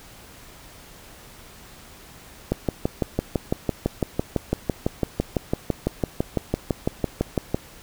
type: click train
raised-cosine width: 2 ms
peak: -7 dBFS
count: 31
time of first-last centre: 2.52-7.545 s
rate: 5.97 Hz
effects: pink hiss -46 dBFS RMS until 7.82 s